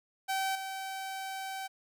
sawtooth tone with level steps, 770 Hz, G5, 31 cents flat, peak -26 / -33 dBFS, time 0.28-1.68 s, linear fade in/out 20 ms, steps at 0.55 s, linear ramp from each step 5 ms, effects none

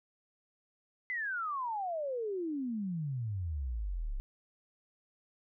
sine exponential sweep, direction down, 2058 to 31.51 Hz, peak -33 dBFS, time 1.1-4.2 s, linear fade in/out 0 ms, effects none

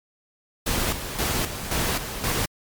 pink noise with tremolo, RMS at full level -24 dBFS, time 0.66-2.46 s, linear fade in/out 10 ms, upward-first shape square, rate 1.9 Hz, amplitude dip 60%, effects MP3 96 kbps

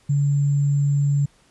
sine tone with sample-and-hold, 142.5 Hz, C#3, 48 cents sharp, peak -16 dBFS, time 0.09-1.26 s, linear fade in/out 10 ms, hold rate 7350 Hz, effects pink hiss -58 dBFS RMS until 1.5 s + resampled to 24000 Hz

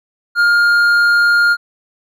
sine tone with hard clipping, 1412 Hz, F6, 19 cents sharp, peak -10 dBFS, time 0.35-1.57 s, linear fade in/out 50 ms, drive 5 dB, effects none

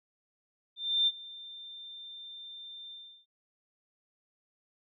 sine tone with ADSR envelope, 3585 Hz, A7, 32 cents sharp, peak -22 dBFS, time 0.76-3.26 s, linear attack 310 ms, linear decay 41 ms, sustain -21 dB, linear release 340 ms, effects none

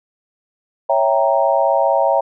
sine chord, C# diminished seventh, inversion none, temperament equal, 554.4 / 659.3 / 784 / 932.3 Hz, C#5 / E5 / G5 / Bb5, 0 / 0 / 0 / 0 cents, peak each -17 / -17 / -19 / -19 dBFS, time 0.89-2.21 s, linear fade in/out 10 ms, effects none

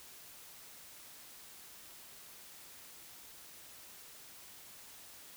silence, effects white hiss -54 dBFS RMS until 5.36 s

